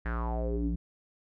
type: tone with low-pass filter sweep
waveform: square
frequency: 58.27 Hz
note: A#1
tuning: in tune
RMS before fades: -31 dBFS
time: 0.05-0.76 s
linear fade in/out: 10 ms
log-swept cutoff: 1800 to 210 Hz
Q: 6.1
effects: none